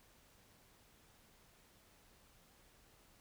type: silence
effects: pink hiss -67 dBFS RMS until 3.2 s